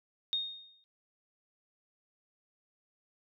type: tone with exponential decay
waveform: sine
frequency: 3700 Hz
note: A#7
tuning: 14 cents flat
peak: -27 dBFS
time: 0.33-0.84 s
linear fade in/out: 0 ms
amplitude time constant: 110 ms
effects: none